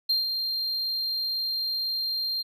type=tone with ADSR envelope; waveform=triangle; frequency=4186 Hz; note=C8; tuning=in tune; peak=-19 dBFS; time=0.09-2.43 s; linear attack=9 ms; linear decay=150 ms; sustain=-6 dB; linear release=22 ms; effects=none